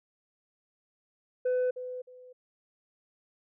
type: tone with echo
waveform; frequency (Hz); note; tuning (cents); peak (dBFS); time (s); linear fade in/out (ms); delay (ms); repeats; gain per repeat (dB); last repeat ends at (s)
sine; 503; B4; +32; -22; 1.45-1.71; 10; 310; 2; -13; 2.33
effects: tanh soft clip ceiling -24 dBFS